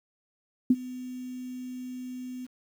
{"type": "tone with ADSR envelope", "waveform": "sine", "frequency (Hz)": 252.4, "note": "B3", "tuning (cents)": 38, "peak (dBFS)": -14, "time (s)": [0.7, 2.47], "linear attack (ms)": 5, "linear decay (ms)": 44, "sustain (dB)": -21, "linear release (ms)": 23, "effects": ["9-bit"]}